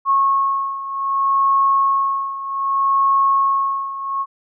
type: beating tone pair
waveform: sine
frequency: 1094 / 1094.64 Hz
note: C#6 / C#6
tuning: -23 / -22 cents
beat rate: 0.64 Hz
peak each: -16 / -20 dBFS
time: 0.05-4.26 s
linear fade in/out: 50 ms
effects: none